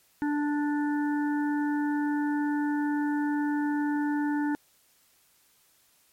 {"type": "harmonic tone", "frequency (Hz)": 293.7, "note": "D4", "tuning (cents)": 0, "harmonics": [1, 3, 5, 6], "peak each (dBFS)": [-25, -35, -39, -41], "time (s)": [0.22, 4.55], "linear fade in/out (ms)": 0, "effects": ["white hiss -64 dBFS RMS until 6.12 s", "MP3 64 kbps"]}